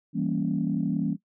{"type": "chord", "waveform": "sine", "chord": "E diminished seventh", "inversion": "none", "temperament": "equal", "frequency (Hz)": [164.81, 196, 233.1, 277.2], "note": ["E3", "G3", "Bb3", "Db4"], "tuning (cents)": [0, 0, 0, 0], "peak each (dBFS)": -29, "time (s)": [0.13, 1.17], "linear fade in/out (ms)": 50, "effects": ["noise-tail reverb RT60 0.1 s tail -18 dB re dry", "tanh soft clip ceiling -14 dBFS"]}